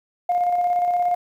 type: tone with tremolo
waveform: sine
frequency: 709 Hz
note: F5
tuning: 26 cents sharp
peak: -15 dBFS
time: 0.29-1.15 s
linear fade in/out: 5 ms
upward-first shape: square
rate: 17 Hz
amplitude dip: 35%
effects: tanh soft clip ceiling -13 dBFS + 9-bit